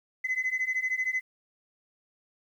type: beating tone pair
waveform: sine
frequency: 2023 / 2036 Hz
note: B6 / C7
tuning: +41 / -48 cents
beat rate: 13 Hz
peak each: -29 / -28 dBFS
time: 0.24-1.21 s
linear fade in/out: 10 ms
effects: tanh soft clip ceiling -22 dBFS + 10-bit